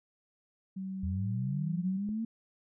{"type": "tone", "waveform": "sine", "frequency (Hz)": 190.5, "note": "G3", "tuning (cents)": -49, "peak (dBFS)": -35, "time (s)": [0.76, 1.97], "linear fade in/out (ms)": 10}
{"type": "linear sweep", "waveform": "sine", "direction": "up", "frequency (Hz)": [78.2, 229.6], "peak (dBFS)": -31, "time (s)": [1.03, 2.25], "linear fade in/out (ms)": 5}
{"type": "click", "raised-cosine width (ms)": 3, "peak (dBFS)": -34, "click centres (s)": 2.09}
{"effects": []}